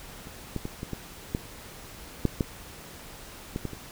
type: clicks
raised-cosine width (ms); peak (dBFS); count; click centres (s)
3; -30 / -17 / -19 / -20 / -20 / -14 / -9 / -11 / -17 / -18 / -25; 11; 0.271 / 0.563 / 0.654 / 0.831 / 0.933 / 1.349 / 2.253 / 2.408 / 3.561 / 3.653 / 3.733
effects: pink hiss -45 dBFS RMS until 3.91 s